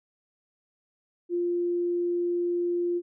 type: tone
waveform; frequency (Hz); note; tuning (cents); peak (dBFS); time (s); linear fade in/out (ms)
sine; 349.2; F4; 0; -24; 1.29-3.02; 50
effects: none